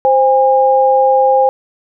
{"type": "tone pair together", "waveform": "sine", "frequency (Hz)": [523.3, 813.2], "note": ["C5", "G#5"], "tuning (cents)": [0, -37], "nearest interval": "minor sixth", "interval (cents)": 763, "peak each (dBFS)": -10, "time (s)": [0.05, 1.49], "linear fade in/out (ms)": 0, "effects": []}